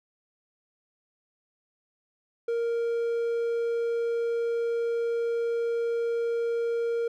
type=tone; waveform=triangle; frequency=466.2 Hz; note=A#4; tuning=in tune; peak=-23 dBFS; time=2.48-7.08 s; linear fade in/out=5 ms; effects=none